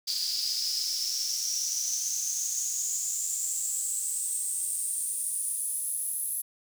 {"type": "noise with high-pass filter sweep", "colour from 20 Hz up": "pink", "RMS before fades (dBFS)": -31, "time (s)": [0.07, 6.42], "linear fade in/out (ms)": 10, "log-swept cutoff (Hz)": [4700, 11000], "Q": 9.7, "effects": []}